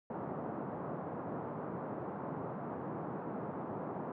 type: band-pass noise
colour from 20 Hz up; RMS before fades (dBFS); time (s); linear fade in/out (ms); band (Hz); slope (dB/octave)
pink; -41; 0.1-4.12; 2; 140 to 1100; 24
effects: none